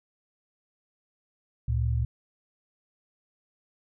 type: tone pair together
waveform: sine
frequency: 71.3 / 114.73 Hz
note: C#2 / A#2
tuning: +49 / -27 cents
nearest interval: minor sixth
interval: 824 cents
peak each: -26 dBFS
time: 1.68-2.05 s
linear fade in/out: 5 ms
effects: none